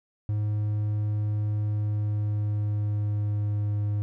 triangle tone with pitch glide, 105.2 to 103.63 Hz, G#2 to G#2, +23 to -3 cents, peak -22 dBFS, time 0.29-4.02 s, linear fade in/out 0 ms, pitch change -26 cents, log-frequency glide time 1.62-3.82 s, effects none

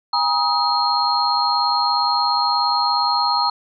sine tone cluster, 818 / 955 / 1259 / 4234 Hz, G#5 / A#5 / D#6 / C8, -26 / +42 / +20 / +20 cents, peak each -23 / -20 / -22 / -21 dBFS, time 0.13-3.5 s, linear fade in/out 5 ms, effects none

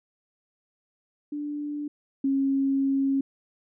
sine tone pair in turn, 293.7 / 272.5 Hz, D4 / C#4, 0 / -29 cents, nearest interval minor second, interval 129 cents, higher first, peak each -29 / -21 dBFS, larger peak second, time 1.32-1.88 / 2.24-3.21 s, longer second, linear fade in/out 5 ms, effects none

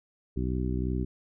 harmonic tone, 62.8 Hz, B1, 30 cents sharp, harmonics 1 / 2 / 3 / 4 / 5 / 6, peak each -30 / -33 / -35 / -36 / -37 / -38 dBFS, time 0.36-1.05 s, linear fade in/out 10 ms, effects none

